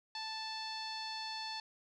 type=tone with low-pass filter; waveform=sawtooth; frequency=880 Hz; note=A5; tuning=in tune; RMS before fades=-42 dBFS; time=0.15-1.6 s; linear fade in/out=2 ms; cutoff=4600 Hz; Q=6.5; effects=none